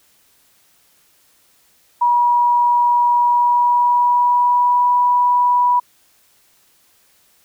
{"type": "tone with pitch glide", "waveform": "sine", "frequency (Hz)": [964, 979.2], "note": ["B5", "B5"], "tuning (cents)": [-42, -15], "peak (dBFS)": -11, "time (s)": [2.01, 5.8], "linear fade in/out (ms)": 10, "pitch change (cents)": 27, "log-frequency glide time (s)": [3.2, 4.91], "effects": ["white hiss -56 dBFS RMS until 7.44 s"]}